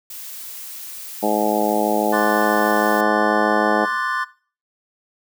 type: noise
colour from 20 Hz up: blue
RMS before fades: -34 dBFS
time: 0.1-3.01 s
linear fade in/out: 5 ms
type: harmonic tone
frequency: 106.2 Hz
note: G#2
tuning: 39 cents sharp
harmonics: 2 / 3 / 4 / 5 / 6 / 7 / 8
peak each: -24 / -24 / -24 / -24 / -24 / -24 / -24 dBFS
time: 1.22-3.86 s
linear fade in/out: 20 ms
type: chord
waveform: triangle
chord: D dominant seventh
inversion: third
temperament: equal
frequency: 1046.5 / 1174.7 / 1480 / 1760 Hz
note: C6 / D6 / F#6 / A6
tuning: 0 / 0 / 0 / 0 cents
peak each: -23 / -25 / -25 / -23 dBFS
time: 2.12-4.25 s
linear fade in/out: 20 ms
effects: noise-tail reverb RT60 0.4 s tail -18 dB re dry